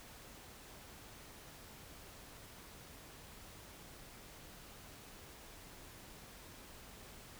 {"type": "silence", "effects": ["pink hiss -55 dBFS RMS until 7.39 s"]}